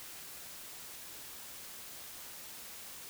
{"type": "silence", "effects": ["white hiss -48 dBFS RMS until 3.09 s"]}